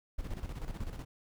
brown noise with tremolo, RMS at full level -37 dBFS, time 0.18-1.05 s, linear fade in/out 10 ms, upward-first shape square, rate 16 Hz, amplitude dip 60%, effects none

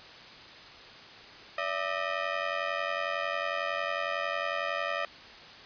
15% pulse ring-modulated tone, 622.3 Hz, D#5, in tune, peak -20 dBFS, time 1.58-5.05 s, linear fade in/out 2 ms, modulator 45.5 Hz, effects white hiss -48 dBFS RMS until 5.65 s + resampled to 11025 Hz

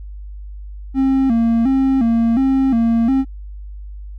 triangle tone with vibrato, 248 Hz, B3, 7 cents sharp, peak -10 dBFS, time 0.94-3.25 s, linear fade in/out 50 ms, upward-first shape square, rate 1.4 Hz, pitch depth 130 cents each way, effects added 50 Hz sine -29 dBFS peak until 4.18 s

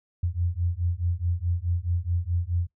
sine beating tone pair, 84.9 / 89.6 Hz, F2 / F2, -48 / +45 cents, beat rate 4.7 Hz, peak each -27 dBFS, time 0.23-2.67 s, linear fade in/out 5 ms, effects noise-tail reverb RT60 0.1 s tail -19 dB re dry

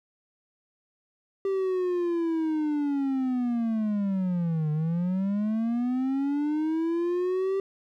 triangle linear two-way sweep, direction down then up, 392 to 150.2 to 392 Hz, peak -22 dBFS, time 1.45-7.6 s, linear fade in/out 2 ms, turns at 4.71 s, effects none

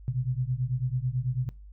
sine beating tone pair, 122.8 / 131.9 Hz, B2 / C3, -9 / +14 cents, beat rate 9.1 Hz, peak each -29 dBFS, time 0.08-1.49 s, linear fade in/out 0 ms, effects noise-tail reverb RT60 0.3 s tail -21 dB re dry + added 50 Hz sine -44 dBFS peak until 1.72 s

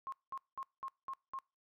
sine tone bursts, 1072 Hz, C6, 42 cents sharp, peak -39 dBFS, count 6, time 0.07-1.388 s, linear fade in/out 0 ms, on 53 ms, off 200 ms, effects noise-tail reverb RT60 0.3 s tail -25 dB re dry

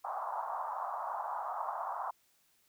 pink band-pass noise, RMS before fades -38 dBFS, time 0.04-2.11 s, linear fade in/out 10 ms, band 710 to 1200 Hz, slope 48 dB/octave, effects white hiss -71 dBFS RMS until 2.68 s

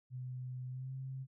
sine tone with pitch glide, 126.9 to 132.37 Hz, B2 to C3, +47 to +20 cents, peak -40 dBFS, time 0.1-1.27 s, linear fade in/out 50 ms, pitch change +73 cents, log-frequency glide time 0.68-0.93 s, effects none

